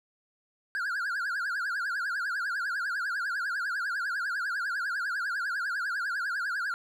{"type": "tone with vibrato", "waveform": "triangle", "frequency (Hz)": 1512, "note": "F#6", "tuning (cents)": 37, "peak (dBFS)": -27, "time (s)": [0.75, 6.74], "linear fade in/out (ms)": 0, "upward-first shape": "triangle", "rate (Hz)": 10, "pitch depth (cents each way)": 210, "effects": []}